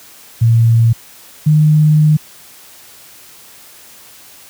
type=tone pair in turn; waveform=sine; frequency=115 / 152.8 Hz; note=A#2 / D#3; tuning=-23 / -31 cents; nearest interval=perfect fourth; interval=492 cents; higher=second; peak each=-6 dBFS; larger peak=neither; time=0.41-0.93 / 1.46-2.17 s; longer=second; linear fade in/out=10 ms; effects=white hiss -40 dBFS RMS until 4.49 s + high-pass 60 Hz 12 dB/octave